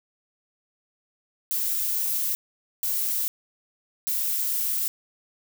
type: noise bursts at uneven times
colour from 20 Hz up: violet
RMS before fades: -26 dBFS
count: 3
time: 1.51-2.35 / 2.83-3.28 / 4.07-4.88 s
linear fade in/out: 0 ms
effects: none